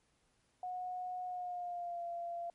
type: tone with pitch glide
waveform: sine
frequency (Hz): 729 to 688.1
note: F#5 to F5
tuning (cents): -26 to -26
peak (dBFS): -38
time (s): 0.63-2.5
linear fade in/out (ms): 2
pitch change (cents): -100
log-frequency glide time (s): 1.25-2.04
effects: pink hiss -75 dBFS RMS until 2.54 s + MP3 48 kbps